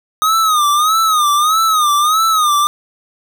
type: tone with vibrato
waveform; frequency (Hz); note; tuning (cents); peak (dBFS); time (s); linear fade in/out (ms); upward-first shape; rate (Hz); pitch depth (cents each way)
square; 1243; D#6; -2; -11; 0.22-2.67; 0; sine; 1.6; 110
effects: none